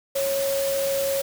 sine tone in noise, 550 Hz, C#5, 14 cents flat, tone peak -22 dBFS, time 0.15-1.22 s, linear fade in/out 10 ms, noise white, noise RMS -31 dBFS, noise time 0.15-1.22 s, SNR +6 dB, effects none

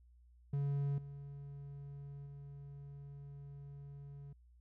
triangle tone with level steps, 141.1 Hz, C#3, 31 cents sharp, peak -31 / -44 / -46 dBFS, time 0.53-4.33 s, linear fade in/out 5 ms, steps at 0.98 / 2.26 s, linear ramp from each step 2 ms, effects added 60 Hz sine -61 dBFS peak until 4.6 s

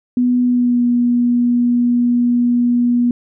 sine tone with pitch glide, 246.9 to 241.8 Hz, B3 to B3, 0 to -36 cents, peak -11 dBFS, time 0.17-3.11 s, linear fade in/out 2 ms, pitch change -36 cents, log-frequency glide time 0.44-0.84 s, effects none

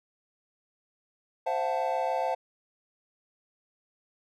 triangle chord, F# half-diminished seventh, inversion second, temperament equal with one note detuned, 523.3 / 673.1 / 740 / 880 Hz, C5 / E5 / F#5 / A5, 0 / +36 / 0 / 0 cents, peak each -30 dBFS, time 1.46-2.35 s, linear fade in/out 10 ms, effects none

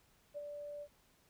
sine tone with ADSR envelope, 584 Hz, D5, 10 cents flat, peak -39 dBFS, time 0.34-0.88 s, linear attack 32 ms, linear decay 28 ms, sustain -4 dB, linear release 59 ms, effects pink hiss -70 dBFS RMS until 1.29 s

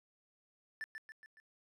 triangle tone with echo, 1761 Hz, A6, 1 cent sharp, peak -37 dBFS, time 0.81-0.84 s, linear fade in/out 0 ms, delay 140 ms, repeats 4, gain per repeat -5 dB, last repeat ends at 1.4 s, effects resampled to 32000 Hz

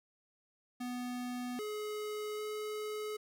square tone with pitch steps, 247 / 423 / 425.4 Hz, B3 / G#4 / G#4, 0 / +32 / +42 cents, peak -38 dBFS, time 0.8-3.17 s, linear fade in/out 10 ms, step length 790 ms, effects none

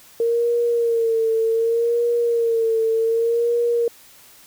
sine tone with vibrato, 460.9 Hz, A#4, 20 cents flat, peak -16 dBFS, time 0.2-3.88 s, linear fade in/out 2 ms, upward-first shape sine, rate 0.66 Hz, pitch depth 49 cents each way, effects white hiss -48 dBFS RMS until 4.46 s

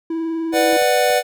triangle tone with vibrato, 327 Hz, E4, 14 cents flat, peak -18 dBFS, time 0.1-0.77 s, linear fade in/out 5 ms, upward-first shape sine, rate 20 Hz, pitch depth 27 cents each way
square chord, B minor, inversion none, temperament just, 493.9 / 592.7 / 740.8 Hz, B4 / D5 / F#5, 0 / +16 / +2 cents, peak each -19 dBFS, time 0.52-1.23 s, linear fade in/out 50 ms
clicks, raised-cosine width 1 ms, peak -24 dBFS, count 4, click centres 0.539 / 0.73 / 0.822 / 1.103 s
effects none

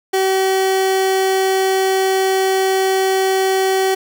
30% pulse tone, 381.6 Hz, G4, 47 cents flat, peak -11 dBFS, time 0.13-3.95 s, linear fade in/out 10 ms, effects none

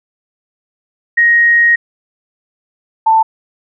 sine tone pair in turn, 1877 / 887.9 Hz, A#6 / A5, +11 / +15 cents, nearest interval octave + minor second, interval 1296 cents, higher first, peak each -6 dBFS, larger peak neither, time 1.17-1.76 / 3.06-3.23 s, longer first, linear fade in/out 10 ms, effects none

